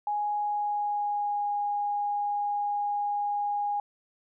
sine tone with pitch glide, 830.6 to 821.1 Hz, G#5 to G#5, 0 to -20 cents, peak -26 dBFS, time 0.07-3.8 s, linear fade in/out 2 ms, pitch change -20 cents, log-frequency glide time 0.36-1.51 s, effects none

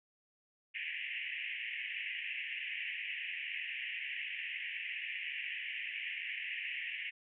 white band-pass noise, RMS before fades -41 dBFS, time 0.74-7.11 s, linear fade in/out 20 ms, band 1800 to 2900 Hz, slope 96 dB/octave, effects none

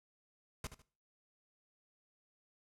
pink noise with echo, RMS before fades -41 dBFS, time 0.64-0.67 s, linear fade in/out 2 ms, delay 75 ms, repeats 2, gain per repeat -11 dB, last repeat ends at 0.82 s, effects noise-tail reverb RT60 0.4 s tail -19 dB re dry + low-pass 11000 Hz 12 dB/octave

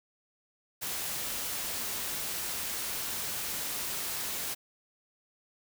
white noise, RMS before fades -35 dBFS, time 0.81-4.55 s, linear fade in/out 20 ms, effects none

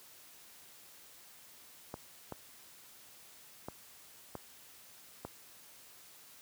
clicks, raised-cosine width 1 ms, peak -26 dBFS, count 5, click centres 1.941 / 2.323 / 3.685 / 4.353 / 5.25 s, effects white hiss -57 dBFS RMS until 6.41 s + high-pass 60 Hz 12 dB/octave

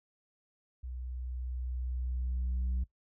sine tone with level ramp, 62.5 Hz, B1, 21 cents sharp, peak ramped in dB -38 to -26 dBFS, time 0.83-2.84 s, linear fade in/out 10 ms, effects noise-tail reverb RT60 0.1 s tail -18 dB re dry + tanh soft clip ceiling -28 dBFS

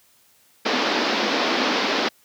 pink band-pass noise, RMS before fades -22 dBFS, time 0.65-2.09 s, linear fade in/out 10 ms, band 220 to 5300 Hz, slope 48 dB/octave, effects white hiss -58 dBFS RMS until 2.24 s + high-pass 60 Hz 12 dB/octave

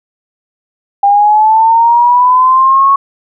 sine linear sweep, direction up, 798 to 1108.7 Hz, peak -4 dBFS, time 1.03-2.96 s, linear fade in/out 5 ms, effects none

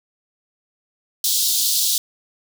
pink high-pass noise, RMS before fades -19 dBFS, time 1.24-1.98 s, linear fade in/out 2 ms, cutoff 3500 Hz, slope 48 dB/octave, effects none

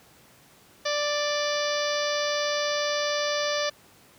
harmonic tone, 588 Hz, D5, 2 cents sharp, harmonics 1 / 2 / 3 / 4 / 5 / 6 / 7 / 8 / 9 / 10, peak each -27 / -33 / -33 / -37 / -38 / -35 / -40 / -35 / -39 / -38 dBFS, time 0.85-3.7 s, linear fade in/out 10 ms, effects pink hiss -55 dBFS RMS until 4.18 s + high-pass 100 Hz 12 dB/octave

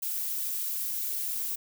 violet noise, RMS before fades -32 dBFS, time 0.02-1.56 s, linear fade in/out 10 ms, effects none

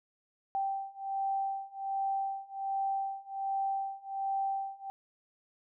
sine beating tone pair, 781 / 782.3 Hz, G5 / G5, -7 / -4 cents, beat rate 1.3 Hz, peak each -35 / -34 dBFS, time 0.55-4.9 s, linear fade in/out 0 ms, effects none

